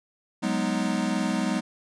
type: chord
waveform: square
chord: G# minor seventh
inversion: third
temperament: equal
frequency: 185 / 207.7 / 246.9 / 311.1 Hz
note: F#3 / G#3 / B3 / D#4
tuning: 0 / 0 / 0 / 0 cents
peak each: -31 / -29 / -30 / -32 dBFS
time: 0.42-1.61 s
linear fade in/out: 20 ms
effects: resampled to 22050 Hz